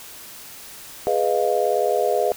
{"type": "chord", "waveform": "sine", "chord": "F half-diminished seventh", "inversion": "first", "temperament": "equal with one note detuned", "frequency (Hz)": [415.3, 493.9, 622.3, 700.9], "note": ["Ab4", "Cb5", "Eb5", "F5"], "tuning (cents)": [0, 0, 0, 6], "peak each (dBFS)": -23, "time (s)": [1.07, 2.32], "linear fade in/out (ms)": 0, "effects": ["white hiss -40 dBFS RMS until 2.36 s"]}